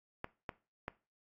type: clicks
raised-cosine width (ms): 0.5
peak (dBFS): -23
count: 3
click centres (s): 0.244 / 0.492 / 0.881
effects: noise-tail reverb RT60 0.3 s tail -19 dB re dry + AAC 32 kbps